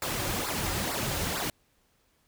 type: noise with flanger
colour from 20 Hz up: pink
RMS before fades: -31 dBFS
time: 0.02-1.5 s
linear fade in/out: 2 ms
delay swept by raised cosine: 0.31 to 4.71 ms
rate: 2.2 Hz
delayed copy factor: -0.75
effects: pink hiss -69 dBFS RMS until 2.27 s